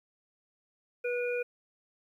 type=harmonic tone; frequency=486.9 Hz; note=B4; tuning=25 cents flat; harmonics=1 / 3 / 5; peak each=-30 / -40 / -37 dBFS; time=1.04-1.43 s; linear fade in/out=10 ms; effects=11-bit